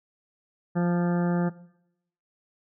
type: harmonic tone with a mistuned harmonic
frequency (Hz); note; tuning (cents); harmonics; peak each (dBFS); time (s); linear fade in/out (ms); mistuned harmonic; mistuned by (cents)
174.61; F3; 0; 1 / 2 / 3 / 4 / 5 / 7 / 8 / 9 / 10; -22 / -31 / -34 / -37 / -38 / -42 / -44 / -44 / -46; 0.75-1.5; 20; 7; -17
effects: noise-tail reverb RT60 0.8 s tail -19 dB re dry